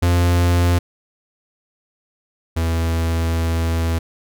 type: tone pair in turn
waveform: 45% pulse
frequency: 87.3 / 82.63 Hz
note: F2 / E2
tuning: 0 / +5 cents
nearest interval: minor second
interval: 95 cents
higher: first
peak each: -13 / -17 dBFS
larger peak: first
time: 0.02-0.79 / 2.56-3.99 s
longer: second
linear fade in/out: 10 ms
effects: none